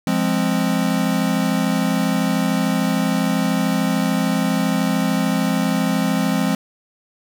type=chord; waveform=square; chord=F minor; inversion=none; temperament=equal; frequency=174.61 / 207.7 / 261.6 Hz; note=F3 / Ab3 / C4; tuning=0 / 0 / 0 cents; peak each=-22 dBFS; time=0.07-6.55 s; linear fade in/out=2 ms; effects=none